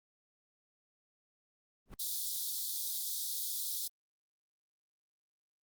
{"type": "noise with exponential growth", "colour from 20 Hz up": "brown", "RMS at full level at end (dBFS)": -38, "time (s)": [1.86, 1.94], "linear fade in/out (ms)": 2, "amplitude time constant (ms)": 17}
{"type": "high-pass noise", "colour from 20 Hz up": "white", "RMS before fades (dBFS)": -37, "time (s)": [1.99, 3.88], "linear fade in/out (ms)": 10, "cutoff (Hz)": 3400, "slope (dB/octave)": 96}
{"effects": ["Opus 32 kbps"]}